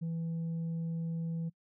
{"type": "tone", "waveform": "sine", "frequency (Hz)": 165.2, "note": "E3", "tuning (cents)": 4, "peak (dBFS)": -30, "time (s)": [0.01, 1.5], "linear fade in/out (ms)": 20, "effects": ["noise-tail reverb RT60 0.1 s tail -25 dB re dry", "tanh soft clip ceiling -32 dBFS"]}